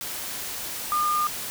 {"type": "tone in noise", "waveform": "sine", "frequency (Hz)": 1212, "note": "D#6", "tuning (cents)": -46, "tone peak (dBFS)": -21, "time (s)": [0.92, 1.27], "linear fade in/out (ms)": 0, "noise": "white", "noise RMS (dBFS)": -33, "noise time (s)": [0.01, 1.5], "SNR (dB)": 9, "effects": []}